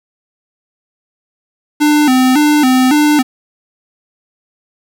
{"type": "tone with vibrato", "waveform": "square", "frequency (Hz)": 276.9, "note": "C#4", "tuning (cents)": -2, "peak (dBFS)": -8, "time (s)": [1.8, 3.23], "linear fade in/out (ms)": 20, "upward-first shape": "square", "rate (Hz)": 1.8, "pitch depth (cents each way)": 130, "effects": ["7-bit"]}